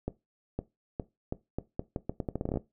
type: accelerating click train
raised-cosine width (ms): 2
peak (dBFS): -18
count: 18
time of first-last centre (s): 0.08-2.573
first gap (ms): 510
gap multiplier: 0.8
effects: noise-tail reverb RT60 0.2 s tail -17 dB re dry